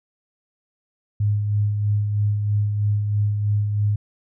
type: tone with tremolo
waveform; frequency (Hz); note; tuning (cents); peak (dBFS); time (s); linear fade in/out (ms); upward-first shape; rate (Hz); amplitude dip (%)
sine; 103.83; G#2; 0; -16; 1.2-3.96; 5; sine; 3.1; 40
effects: none